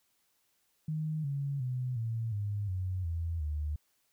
sine tone with pitch steps, 155.56 / 140.2 / 126.35 / 113.88 / 102.63 / 92.5 / 83.36 / 75.13 Hz, D#3 / C#3 / B2 / A#2 / G#2 / F#2 / E2 / D2, 0 / +20 / +40 / -40 / -20 / 0 / +20 / +40 cents, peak -31 dBFS, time 0.88-3.76 s, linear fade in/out 5 ms, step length 360 ms, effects white hiss -74 dBFS RMS until 4.12 s

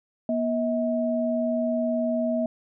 sine tone pair together, 240 / 641.1 Hz, B3 / E5, -49 / -48 cents, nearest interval octave + perfect fourth, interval 1701 cents, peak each -25 dBFS, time 0.29-2.46 s, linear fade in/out 2 ms, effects none

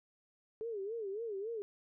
sine tone with vibrato, 424.4 Hz, G#4, 38 cents sharp, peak -37 dBFS, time 0.61-1.62 s, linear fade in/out 0 ms, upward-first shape sine, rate 3.6 Hz, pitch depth 170 cents each way, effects none

